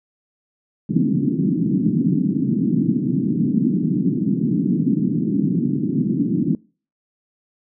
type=band-pass noise; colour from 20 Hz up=white; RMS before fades=-19 dBFS; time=0.89-6.55 s; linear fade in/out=2 ms; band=140 to 300 Hz; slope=48 dB/octave; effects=noise-tail reverb RT60 0.4 s tail -25 dB re dry